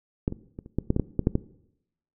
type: clicks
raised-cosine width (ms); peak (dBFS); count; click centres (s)
3; -10 / -20 / -23 / -30 / -11 / -8 / -11 / -10 / -10 / -7 / -9; 11; 0.279 / 0.324 / 0.589 / 0.661 / 0.786 / 0.904 / 0.964 / 0.997 / 1.193 / 1.271 / 1.354
effects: noise-tail reverb RT60 0.8 s tail -19 dB re dry